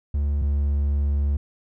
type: tone pair in turn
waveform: triangle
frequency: 72 / 71.46 Hz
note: D2 / D2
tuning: -34 / -47 cents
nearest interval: unison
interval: 13 cents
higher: first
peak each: -18 / -17 dBFS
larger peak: second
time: 0.14-0.42 / 0.42-1.37 s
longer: second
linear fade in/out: 5 ms
effects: none